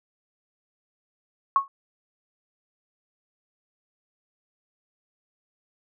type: tone with exponential decay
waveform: sine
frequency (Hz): 1100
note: C#6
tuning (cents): -14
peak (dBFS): -12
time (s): 1.56-1.68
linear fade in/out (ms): 1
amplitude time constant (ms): 26
effects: none